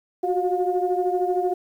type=tone cluster; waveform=sine; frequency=360.5 / 373.5 / 712 Hz; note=F#4 / F#4 / F5; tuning=-45 / +16 / +33 cents; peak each=-24 dBFS; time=0.23-1.54 s; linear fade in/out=10 ms; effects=tanh soft clip ceiling -10 dBFS + 9-bit